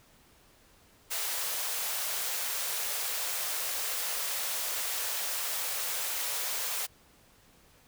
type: high-pass noise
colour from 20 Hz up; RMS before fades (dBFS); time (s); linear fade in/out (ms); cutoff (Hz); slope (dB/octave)
white; -33; 1.1-6.87; 20; 440; 48
effects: pink hiss -61 dBFS RMS until 7.87 s